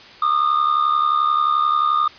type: tone with amplitude modulation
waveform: triangle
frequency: 1217 Hz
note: D#6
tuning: 39 cents flat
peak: -10 dBFS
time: 0.22-2.08 s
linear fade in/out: 5 ms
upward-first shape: sine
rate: 71.4 Hz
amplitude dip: 70%
effects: white hiss -42 dBFS RMS until 2.18 s + resampled to 11025 Hz